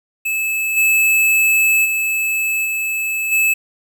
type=tone with level steps; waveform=square; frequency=2608 Hz; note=E7; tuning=19 cents flat; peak=-18 / -12 / -17 / -19 / -13 dBFS; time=0.25-3.54 s; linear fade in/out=10 ms; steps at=0.76 / 1.84 / 2.64 / 3.31 s; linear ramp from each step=20 ms; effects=8-bit